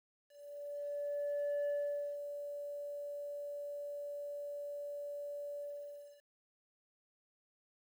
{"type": "tone with ADSR envelope", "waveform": "sine", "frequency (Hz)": 578, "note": "D5", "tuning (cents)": -28, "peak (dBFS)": -30, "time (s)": [0.28, 6.23], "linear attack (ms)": 1400, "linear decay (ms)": 490, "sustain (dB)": -10, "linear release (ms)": 610, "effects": ["tanh soft clip ceiling -32 dBFS", "11-bit"]}